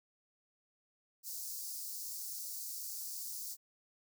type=high-pass noise; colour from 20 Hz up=white; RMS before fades=-43 dBFS; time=1.23-3.57 s; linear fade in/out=50 ms; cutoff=4600 Hz; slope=48 dB/octave; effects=none